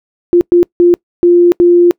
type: tone bursts at uneven times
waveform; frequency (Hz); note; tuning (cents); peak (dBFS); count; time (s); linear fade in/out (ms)
sine; 349.2; F4; 0; -3; 5; 0.33-0.41 / 0.52-0.63 / 0.8-0.94 / 1.23-1.52 / 1.6-1.91; 0
effects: noise-tail reverb RT60 0.1 s tail -26 dB re dry